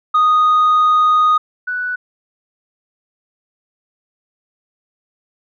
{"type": "tone pair in turn", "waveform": "sine", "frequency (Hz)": [1241, 1482.8], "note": ["D#6", "F#6"], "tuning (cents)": [-5, 3], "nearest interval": "minor third", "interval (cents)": 308, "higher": "second", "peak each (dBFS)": [-7, -18], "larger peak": "first", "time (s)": [[0.14, 1.38], [1.67, 1.96]], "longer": "first", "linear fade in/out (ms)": 10, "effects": ["tanh soft clip ceiling -8 dBFS"]}